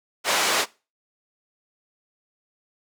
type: band-pass noise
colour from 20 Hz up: pink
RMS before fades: -22 dBFS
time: 0.24-0.66 s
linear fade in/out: 50 ms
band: 550 to 8200 Hz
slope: 12 dB/octave
effects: noise-tail reverb RT60 0.3 s tail -21 dB re dry